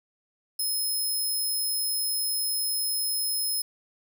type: tone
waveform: 10% pulse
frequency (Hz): 5150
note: E8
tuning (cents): -41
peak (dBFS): -20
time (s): 0.59-3.62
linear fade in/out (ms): 5
effects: none